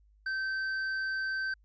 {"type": "tone with tanh clipping", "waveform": "sine", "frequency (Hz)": 1549, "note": "G6", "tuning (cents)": -21, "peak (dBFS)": -32, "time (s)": [0.26, 1.54], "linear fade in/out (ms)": 5, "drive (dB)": 8, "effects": ["added 51 Hz sine -60 dBFS peak until 1.64 s", "resampled to 16000 Hz"]}